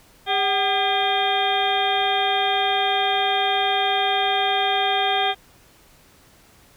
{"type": "harmonic tone with a mistuned harmonic", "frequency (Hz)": 402.9, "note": "G4", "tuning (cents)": 48, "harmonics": [1, 2, 3, 4, 5, 6, 8, 9], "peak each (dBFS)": [-28, -21, -31, -29, -31, -31, -25, -29], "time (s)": [0.26, 5.35], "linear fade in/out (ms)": 50, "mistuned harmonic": 2, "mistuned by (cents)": -89, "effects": ["pink hiss -53 dBFS RMS until 6.76 s"]}